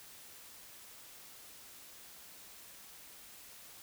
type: silence
effects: white hiss -54 dBFS RMS until 3.82 s